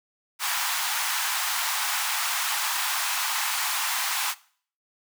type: high-pass noise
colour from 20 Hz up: pink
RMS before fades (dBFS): -27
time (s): 0.39-4.35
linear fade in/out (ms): 50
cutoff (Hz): 810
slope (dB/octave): 48
effects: noise-tail reverb RT60 0.5 s tail -20 dB re dry